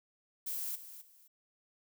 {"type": "noise with echo", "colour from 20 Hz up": "violet", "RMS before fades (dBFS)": -38, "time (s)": [0.46, 0.76], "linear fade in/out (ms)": 10, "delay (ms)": 260, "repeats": 2, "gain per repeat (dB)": -12, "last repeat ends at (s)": 1.28, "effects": []}